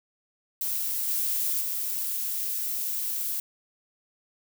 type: noise with level steps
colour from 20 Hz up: violet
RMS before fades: -29 / -27 / -30 dBFS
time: 0.61-3.4 s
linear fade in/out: 2 ms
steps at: 1.08 / 1.61 s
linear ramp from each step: 5 ms
effects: none